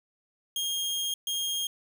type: tone bursts at uneven times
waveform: sawtooth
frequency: 3237 Hz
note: G#7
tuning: 45 cents flat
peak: -25 dBFS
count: 2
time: 0.56-1.14 / 1.27-1.67 s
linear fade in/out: 2 ms
effects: none